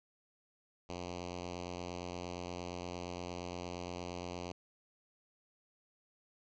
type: tone with notch filter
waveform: 5% pulse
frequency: 88.6 Hz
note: F2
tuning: 25 cents sharp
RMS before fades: -43 dBFS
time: 0.89-4.52 s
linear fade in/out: 5 ms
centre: 1400 Hz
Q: 1.3
effects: resampled to 16000 Hz